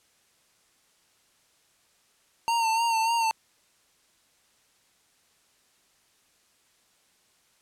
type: tone with vibrato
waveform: square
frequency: 911 Hz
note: A#5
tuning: 40 cents flat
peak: -23 dBFS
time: 2.48-3.31 s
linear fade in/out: 0 ms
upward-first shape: sine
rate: 3.4 Hz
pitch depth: 43 cents each way
effects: white hiss -65 dBFS RMS until 7.61 s + low-pass 10000 Hz 12 dB/octave